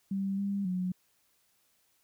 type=tone with pitch steps; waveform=sine; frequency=195.1 / 199.3 / 182.7 Hz; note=G3 / G3 / F#3; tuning=-8 / +29 / -22 cents; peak=-29 dBFS; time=0.11-0.92 s; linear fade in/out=5 ms; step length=270 ms; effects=white hiss -71 dBFS RMS until 2.03 s